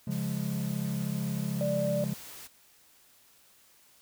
triangle chord, Db major, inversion none, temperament equal, 138.59 / 174.61 / 207.7 Hz, Db3 / F3 / Ab3, 0 / 0 / 0 cents, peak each -32 / -32 / -32 dBFS, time 0.07-2.14 s, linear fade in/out 5 ms
white noise, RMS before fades -46 dBFS, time 0.1-2.48 s, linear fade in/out 20 ms
sine tone, 587.3 Hz, D5, in tune, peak -28 dBFS, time 1.61-2.04 s, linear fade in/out 0 ms
effects white hiss -61 dBFS RMS until 4.01 s

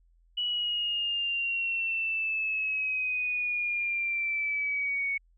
sine exponential sweep, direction down, 2945 to 2217 Hz, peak -27 dBFS, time 0.37-5.18 s, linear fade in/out 10 ms, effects added 42 Hz sine -60 dBFS peak until 5.37 s

